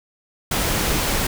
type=noise; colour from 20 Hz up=pink; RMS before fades=-21 dBFS; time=0.51-1.27 s; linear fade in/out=5 ms; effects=none